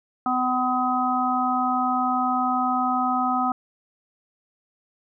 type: harmonic tone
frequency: 252.5 Hz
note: B3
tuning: 39 cents sharp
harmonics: 1 / 3 / 4 / 5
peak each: -26 / -24 / -32 / -24 dBFS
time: 0.26-3.52 s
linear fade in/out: 2 ms
effects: none